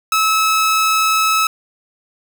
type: tone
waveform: sawtooth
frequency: 1297 Hz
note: E6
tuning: 28 cents flat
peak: -9 dBFS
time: 0.12-1.47 s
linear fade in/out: 2 ms
effects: none